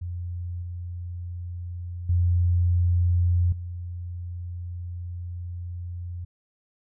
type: tone with level steps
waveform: sine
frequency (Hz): 87.7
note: F2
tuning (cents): +8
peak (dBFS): -29 / -31 / -18 / -31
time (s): 0.01-6.25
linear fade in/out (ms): 10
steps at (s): 0.62 / 2.09 / 3.52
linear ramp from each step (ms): 5
effects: none